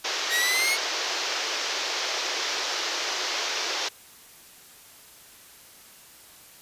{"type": "band-pass noise", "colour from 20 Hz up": "white", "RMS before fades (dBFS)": -29, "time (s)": [0.04, 3.89], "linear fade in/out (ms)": 10, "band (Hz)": [330, 6100], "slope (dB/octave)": 48}
{"type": "exponential sweep", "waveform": "sawtooth", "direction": "up", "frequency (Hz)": [1864.7, 2217], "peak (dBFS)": -19, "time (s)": [0.29, 0.78], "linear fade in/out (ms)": 50}
{"effects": ["white hiss -50 dBFS RMS until 6.61 s", "resampled to 32000 Hz"]}